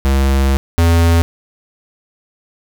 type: tone pair in turn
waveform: square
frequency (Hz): 67.7 / 83.92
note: C#2 / E2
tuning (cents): -40 / +31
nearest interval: major third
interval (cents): 371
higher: second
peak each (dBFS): -11 / -9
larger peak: second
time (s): 0.05-0.57 / 0.78-1.22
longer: first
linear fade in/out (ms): 0
effects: none